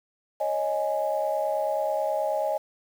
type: chord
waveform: sine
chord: C# suspended second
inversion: none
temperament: just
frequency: 554.4 / 623.7 / 831.5 Hz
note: C#5 / D#5 / G#5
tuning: 0 / +4 / +2 cents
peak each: -29 / -26 / -29 dBFS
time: 0.4-2.58 s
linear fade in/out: 10 ms
effects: tanh soft clip ceiling -14 dBFS + 8-bit